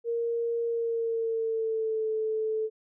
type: tone with pitch glide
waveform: sine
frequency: 466.2 to 437.5 Hz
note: A#4 to A4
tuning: 0 to -10 cents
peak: -26 dBFS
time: 0.04-2.7 s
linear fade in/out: 50 ms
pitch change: -110 cents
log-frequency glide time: 0.65-2.08 s
effects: none